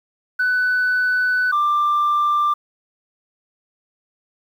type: tone pair in turn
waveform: sine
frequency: 1496 / 1184.5 Hz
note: F#6 / D6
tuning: +19 / +14 cents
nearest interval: major third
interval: 405 cents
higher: first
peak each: -14 / -13 dBFS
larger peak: second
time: 0.39-1.52 / 1.52-2.54 s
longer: first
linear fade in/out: 10 ms
effects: tanh soft clip ceiling -13 dBFS + 8-bit